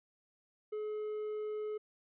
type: tone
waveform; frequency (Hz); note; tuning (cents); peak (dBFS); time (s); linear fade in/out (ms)
triangle; 425.7; G#4; +43; -34; 0.72-1.78; 10
effects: resampled to 8000 Hz